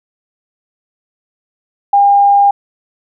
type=tone; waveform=sine; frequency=805 Hz; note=G5; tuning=46 cents sharp; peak=-5 dBFS; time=1.93-2.51 s; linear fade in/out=5 ms; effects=none